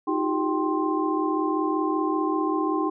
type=tone cluster; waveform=sine; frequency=314.1 / 359.4 / 394.8 / 782 / 1052 Hz; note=D#4 / F4 / G4 / G5 / C6; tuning=+16 / +50 / +12 / -4 / +9 cents; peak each=-25 / -30 / -30 / -32 / -28 dBFS; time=0.07-2.9 s; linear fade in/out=10 ms; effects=none